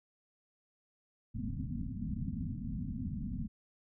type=low-pass noise; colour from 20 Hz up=white; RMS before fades=-38 dBFS; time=1.34-3.48 s; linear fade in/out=20 ms; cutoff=260 Hz; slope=96 dB/octave; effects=none